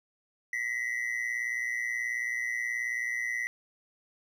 triangle ring-modulated tone, 1975.5 Hz, B6, in tune, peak -25 dBFS, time 0.53-3.47 s, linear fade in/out 0 ms, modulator 59.3 Hz, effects none

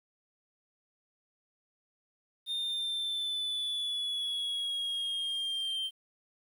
triangle exponential sweep, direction down, 3647 to 3136 Hz, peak -30 dBFS, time 2.46-5.91 s, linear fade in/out 50 ms, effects 10-bit

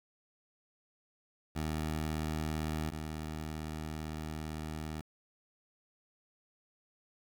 15% pulse tone pair in turn, 77.78 / 77.78 Hz, D#2 / D#2, 0 / 0 cents, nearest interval unison, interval 0 cents, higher neither, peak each -27 / -32 dBFS, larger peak first, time 1.55-2.91 / 2.91-5.02 s, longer second, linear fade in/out 20 ms, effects 9-bit

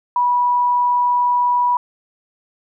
sine tone, 977 Hz, B5, 19 cents flat, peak -13 dBFS, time 0.16-1.77 s, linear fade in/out 2 ms, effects none

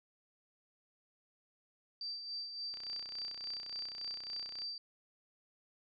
sine tone with tremolo, 4663 Hz, D8, 13 cents flat, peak -38 dBFS, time 2.01-4.78 s, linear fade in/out 2 ms, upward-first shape sine, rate 3.5 Hz, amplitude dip 50%
click train, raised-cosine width 0.2 ms, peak -35 dBFS, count 60, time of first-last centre 2.74-4.619 s, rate 31.4 Hz
effects none

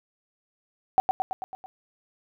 sine tone with echo, 757 Hz, F#5, 39 cents sharp, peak -14 dBFS, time 0.98-1 s, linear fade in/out 0 ms, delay 110 ms, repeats 6, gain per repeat -4 dB, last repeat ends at 1.66 s, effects none

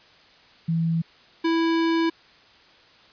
sine / square tone pair in turn, 164.81 / 329.6 Hz, E3 / E4, 0 / 0 cents, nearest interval octave, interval 1200 cents, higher second, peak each -20 dBFS, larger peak neither, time 0.68-1.02 / 1.44-2.1 s, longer second, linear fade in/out 10 ms, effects white hiss -53 dBFS RMS until 3.12 s + resampled to 11025 Hz

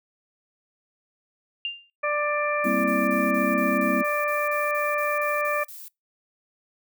sine tone with exponential decay, 2794 Hz, F7, in tune, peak -23 dBFS, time 1.65-1.9 s, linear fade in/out 1 ms, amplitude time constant 53 ms
harmonic tone, 591 Hz, D5, 11 cents sharp, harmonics 1 / 2 / 3 / 4, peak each -26 / -27 / -31 / -29 dBFS, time 2.03-5.64 s, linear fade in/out 10 ms
sine chord, C dominant seventh, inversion second, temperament equal, 196 / 233.1 / 261.6 / 329.6 Hz, G3 / Bb3 / C4 / E4, 0 / 0 / 0 / 0 cents, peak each -29 / -28 / -27 / -30 dBFS, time 2.64-4.03 s, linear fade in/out 20 ms
violet noise bursts, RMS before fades -41 dBFS, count 14, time 2.64-5.882 s, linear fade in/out 2 ms, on 200 ms, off 34 ms
effects noise-tail reverb RT60 0.2 s tail -25 dB re dry

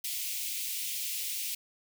white high-pass noise, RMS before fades -35 dBFS, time 0.04-1.55 s, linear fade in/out 5 ms, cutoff 2200 Hz, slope 48 dB/octave, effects none

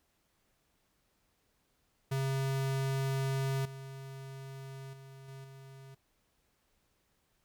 square tone with level steps, 134.9 Hz, C#3, 47 cents flat, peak -31 / -44 / -50 / -46 / -50 dBFS, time 2.11-5.95 s, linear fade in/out 10 ms, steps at 3.65 / 4.93 / 5.28 / 5.44 s, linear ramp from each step 5 ms, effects pink hiss -75 dBFS RMS until 7.44 s

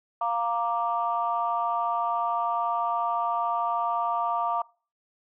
sine chord, Bb major, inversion second, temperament equal, 698.5 / 932.3 / 1174.7 Hz, F5 / Bb5 / D6, 0 / 0 / 0 cents, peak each -28 dBFS, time 0.21-4.62 s, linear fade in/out 5 ms, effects noise-tail reverb RT60 0.4 s tail -24 dB re dry + tanh soft clip ceiling -14 dBFS

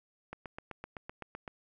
click train, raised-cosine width 0.5 ms, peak -26 dBFS, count 10, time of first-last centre 0.33-1.478 s, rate 7.84 Hz, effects none

